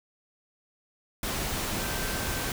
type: tone in noise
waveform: sine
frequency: 1556 Hz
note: G6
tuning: 13 cents flat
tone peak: -40 dBFS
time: 1.79-2.5 s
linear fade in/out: 2 ms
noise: pink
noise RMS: -31 dBFS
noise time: 1.23-2.52 s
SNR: -12 dB
effects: none